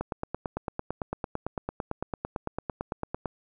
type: click train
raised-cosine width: 1 ms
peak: -16 dBFS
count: 30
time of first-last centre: 0.01-3.257 s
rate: 8.93 Hz
effects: none